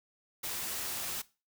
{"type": "noise", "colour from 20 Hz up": "white", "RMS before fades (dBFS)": -37, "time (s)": [0.43, 1.22], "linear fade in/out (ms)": 10, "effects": ["noise-tail reverb RT60 0.3 s tail -19 dB re dry"]}